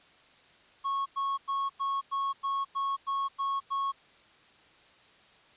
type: tone bursts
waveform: triangle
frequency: 1100 Hz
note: C#6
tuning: 14 cents flat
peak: -26 dBFS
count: 10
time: 0.84-3.922 s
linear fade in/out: 20 ms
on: 220 ms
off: 98 ms
effects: white hiss -59 dBFS RMS until 5.56 s + resampled to 8000 Hz